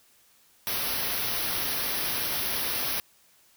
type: band-stop noise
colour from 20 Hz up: white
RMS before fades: -29 dBFS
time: 0.67-3 s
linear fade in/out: 0 ms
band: 5900 to 10000 Hz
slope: 96 dB/octave
effects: white hiss -61 dBFS RMS until 3.56 s